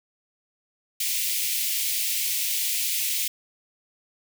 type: high-pass noise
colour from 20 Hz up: white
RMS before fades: -26 dBFS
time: 1-3.28 s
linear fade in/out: 5 ms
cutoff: 2100 Hz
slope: 48 dB/octave
effects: none